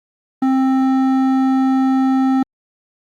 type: tone with hard clipping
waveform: triangle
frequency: 263.9 Hz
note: C4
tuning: 15 cents sharp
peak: -14 dBFS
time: 0.42-2.43 s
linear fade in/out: 5 ms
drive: 14 dB
effects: Opus 32 kbps